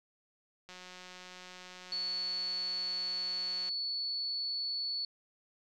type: click train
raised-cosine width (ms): 0.2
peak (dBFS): -32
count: 547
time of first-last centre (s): 0.69-3.69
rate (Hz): 182
type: tone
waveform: sine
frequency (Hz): 4435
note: C#8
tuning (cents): 0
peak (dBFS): -33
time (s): 1.92-5.05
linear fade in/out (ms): 2
effects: none